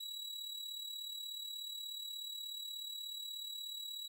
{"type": "tone with amplitude modulation", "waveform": "40% pulse", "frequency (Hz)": 3897, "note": "B7", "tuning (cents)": -24, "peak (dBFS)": -39, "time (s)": [0, 4.08], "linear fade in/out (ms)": 10, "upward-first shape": "sine", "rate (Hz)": 36.6, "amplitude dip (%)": 55, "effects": []}